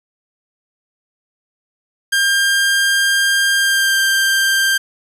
sawtooth tone with pitch glide, 1600 to 1581.6 Hz, G6 to G6, +35 to +15 cents, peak -9 dBFS, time 2.12-4.78 s, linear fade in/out 10 ms, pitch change -20 cents, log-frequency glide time 3.57-3.98 s, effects resampled to 32000 Hz + 7-bit

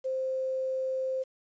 sine tone with quantisation, 523.3 Hz, C5, in tune, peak -28 dBFS, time 0.04-1.24 s, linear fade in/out 20 ms, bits 9, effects resampled to 16000 Hz

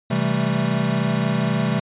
square chord, A minor seventh, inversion first, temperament equal with one note detuned, 130.81 / 163.3 / 196 / 220 Hz, C3 / E3 / G3 / A3, 0 / -16 / 0 / 0 cents, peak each -25 dBFS, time 0.1-1.8 s, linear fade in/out 10 ms, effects resampled to 8000 Hz

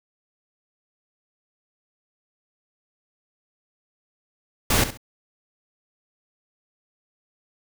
pink noise with echo, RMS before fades -19 dBFS, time 4.7-4.84 s, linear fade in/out 5 ms, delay 67 ms, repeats 2, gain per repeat -12 dB, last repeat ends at 4.974 s, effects none

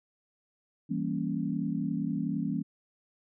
sine chord, E diminished seventh, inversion none, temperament equal, 164.81 / 196 / 233.1 / 277.2 Hz, E3 / G3 / Bb3 / Db4, 0 / 0 / 0 / 0 cents, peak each -34 dBFS, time 0.89-2.63 s, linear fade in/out 20 ms, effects none

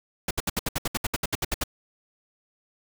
pink noise bursts, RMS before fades -26 dBFS, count 15, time 0.28-1.638 s, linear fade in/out 5 ms, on 28 ms, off 67 ms, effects none

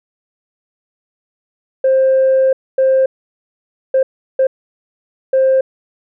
sine tone bursts at uneven times, 528 Hz, C5, 16 cents sharp, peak -7 dBFS, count 5, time 1.84-2.53 / 2.78-3.06 / 3.94-4.03 / 4.39-4.47 / 5.33-5.61 s, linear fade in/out 5 ms, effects tanh soft clip ceiling -6 dBFS

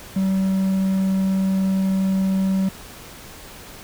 triangle tone, 191.3 Hz, G3, 42 cents flat, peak -15 dBFS, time 0.16-2.69 s, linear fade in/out 5 ms, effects pink hiss -40 dBFS RMS until 3.83 s

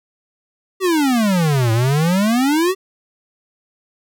square exponential two-way sweep, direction down then up, 392 to 110 to 392 Hz, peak -14 dBFS, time 0.8-2.75 s, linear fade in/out 50 ms, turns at 1.72 s, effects none

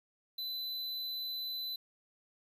square tone, 4012 Hz, B7, 26 cents sharp, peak -37 dBFS, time 0.38-1.76 s, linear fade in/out 5 ms, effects 11-bit

